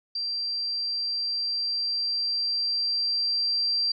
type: tone with level ramp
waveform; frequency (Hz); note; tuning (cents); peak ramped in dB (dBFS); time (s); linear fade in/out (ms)
sine; 4715; D8; +6; -27 to -22; 0.15-3.92; 5
effects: none